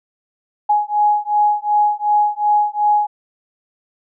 sine beating tone pair, 834 / 836.7 Hz, G#5 / G#5, +7 / +13 cents, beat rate 2.7 Hz, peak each -16 dBFS, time 0.69-3.07 s, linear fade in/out 10 ms, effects none

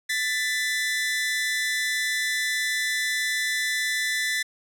sawtooth tone pair together, 1760 / 1998.4 Hz, A6 / B6, 0 / +20 cents, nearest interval major second, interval 220 cents, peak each -23 dBFS, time 0.09-4.43 s, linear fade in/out 10 ms, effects low-pass 12000 Hz 12 dB/octave

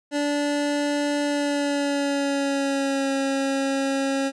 25% pulse tone with pitch glide, 290.3 to 272.4 Hz, D4 to C#4, -20 to -30 cents, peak -18 dBFS, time 0.11-4.32 s, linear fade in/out 50 ms, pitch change -110 cents, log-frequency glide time 1.23-3.11 s, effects resampled to 22050 Hz

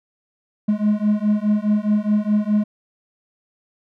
triangle beating tone pair, 207.7 / 212.5 Hz, G#3 / G#3, 0 / +40 cents, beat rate 4.8 Hz, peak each -17 dBFS, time 0.68-2.64 s, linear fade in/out 10 ms, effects none

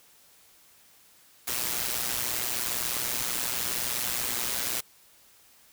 white noise with amplitude modulation, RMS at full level -27 dBFS, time 1.47-4.81 s, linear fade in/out 10 ms, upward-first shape sine, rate 121 Hz, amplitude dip 70%, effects white hiss -58 dBFS RMS until 5.72 s

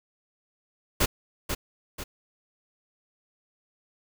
pink noise with echo, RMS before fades -22 dBFS, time 1-1.06 s, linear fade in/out 10 ms, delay 490 ms, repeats 2, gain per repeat -7 dB, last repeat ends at 2.04 s, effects none

